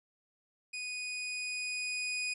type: tone with level ramp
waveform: sawtooth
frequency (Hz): 2480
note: D#7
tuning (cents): -6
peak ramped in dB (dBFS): -34 to -29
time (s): 0.73-2.34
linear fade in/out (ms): 10
effects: resampled to 24000 Hz